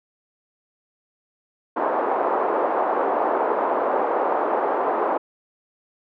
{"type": "band-pass noise", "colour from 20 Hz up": "white", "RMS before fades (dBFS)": -22, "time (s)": [1.76, 5.18], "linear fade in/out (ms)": 10, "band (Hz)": [350, 990], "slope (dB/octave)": 24, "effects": []}